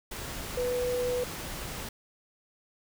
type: tone in noise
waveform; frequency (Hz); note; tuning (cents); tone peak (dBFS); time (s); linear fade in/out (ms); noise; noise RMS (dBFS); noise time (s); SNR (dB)
sine; 494.5; B4; +2; -27; 0.57-1.24; 5; pink; -38; 0.11-1.89; +8
effects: none